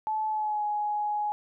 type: tone with pitch glide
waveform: sine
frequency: 866 to 836.5 Hz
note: A5 to G#5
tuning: -28 to +12 cents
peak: -26 dBFS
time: 0.07-1.32 s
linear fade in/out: 0 ms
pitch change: -60 cents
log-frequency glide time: 0.28-0.64 s
effects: none